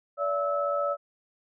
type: tone cluster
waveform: sine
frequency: 575 / 671 / 1303 Hz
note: D5 / E5 / E6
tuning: -37 / +31 / -20 cents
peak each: -27 / -34 / -29 dBFS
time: 0.17-0.97 s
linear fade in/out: 50 ms
effects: none